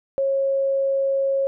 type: tone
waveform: sine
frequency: 545 Hz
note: C#5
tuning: 29 cents flat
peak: -18 dBFS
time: 0.18-1.47 s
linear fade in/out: 0 ms
effects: none